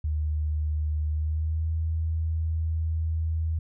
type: tone with pitch glide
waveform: sine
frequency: 76.3 to 80.46 Hz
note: D#2 to E2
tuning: -33 to -41 cents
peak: -24 dBFS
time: 0.04-3.59 s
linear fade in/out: 5 ms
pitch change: +92 cents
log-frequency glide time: 1.09-1.71 s
effects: none